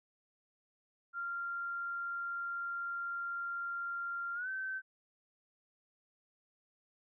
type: tone with pitch glide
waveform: sine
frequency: 1388 to 1540.1 Hz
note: F6 to G6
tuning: -11 to -31 cents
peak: -36 dBFS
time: 1.13-4.82 s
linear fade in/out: 50 ms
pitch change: +180 cents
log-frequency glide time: 4.34-4.49 s
effects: none